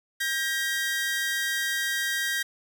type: tone pair together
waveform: sawtooth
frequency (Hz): 1597 / 1899.2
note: G6 / A#6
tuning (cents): +32 / +32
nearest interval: minor third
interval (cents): 300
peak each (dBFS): -25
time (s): 0.2-2.43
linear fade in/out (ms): 10
effects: none